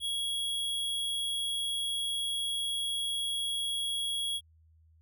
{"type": "tone", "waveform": "square", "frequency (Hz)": 3322, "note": "G#7", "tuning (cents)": 0, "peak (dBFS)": -31, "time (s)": [0, 4.41], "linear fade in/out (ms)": 50, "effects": ["added 80 Hz sine -59 dBFS peak until 5.01 s"]}